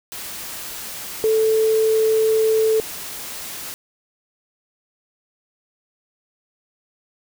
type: tone in noise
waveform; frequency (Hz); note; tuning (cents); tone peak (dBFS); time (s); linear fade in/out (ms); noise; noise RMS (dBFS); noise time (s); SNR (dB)
sine; 440.1; A4; 0; -14; 1.24-2.8; 0; white; -32; 0.12-3.74; +15
effects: none